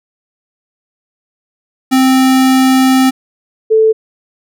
square / sine tone pair in turn, 261.6 / 440 Hz, C4 / A4, 0 / 0 cents, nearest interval major sixth, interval 900 cents, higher second, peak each -7 / -5 dBFS, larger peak second, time 1.91-3.11 / 3.7-3.93 s, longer first, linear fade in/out 20 ms, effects none

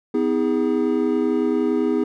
triangle tone cluster, 252.1 / 319.3 / 409.9 Hz, B3 / D#4 / G#4, +36 / +45 / -23 cents, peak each -20 dBFS, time 0.14-2.04 s, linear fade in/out 5 ms, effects none

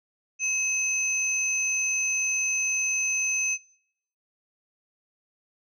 sine tone pair together, 2571 / 6129 Hz, E7 / G8, -44 / -40 cents, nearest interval octave + minor third, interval 1504 cents, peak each -26 dBFS, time 0.39-3.58 s, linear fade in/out 50 ms, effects noise-tail reverb RT60 0.7 s tail -24 dB re dry + tanh soft clip ceiling -16 dBFS

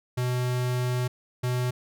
square tone pair in turn, 124.8 / 124.8 Hz, B2 / B2, +19 / +19 cents, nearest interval unison, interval 0 cents, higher neither, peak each -25 dBFS, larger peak neither, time 0.17-1.08 / 1.43-1.71 s, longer first, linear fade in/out 10 ms, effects none

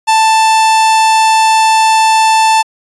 45% pulse tone, 883 Hz, A5, 6 cents sharp, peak -6 dBFS, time 0.07-2.63 s, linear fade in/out 20 ms, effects resampled to 24000 Hz

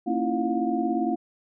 sine tone cluster, 229.4 / 272 / 322.5 / 340.1 / 714 Hz, A#3 / C#4 / E4 / F4 / F5, -28 / -33 / -38 / -46 / +38 cents, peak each -29 dBFS, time 0.06-1.16 s, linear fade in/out 20 ms, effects none

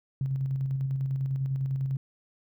sine tone with tremolo, 134.6 Hz, C3, 49 cents sharp, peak -25 dBFS, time 0.21-1.97 s, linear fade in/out 2 ms, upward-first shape square, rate 10 Hz, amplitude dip 30%, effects none

